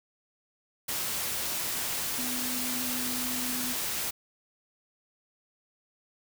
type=tone in noise; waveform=sine; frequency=250 Hz; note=B3; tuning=21 cents sharp; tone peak=-36 dBFS; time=2.18-3.74 s; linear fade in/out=10 ms; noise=white; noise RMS=-32 dBFS; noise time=0.88-4.11 s; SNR=-7 dB; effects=none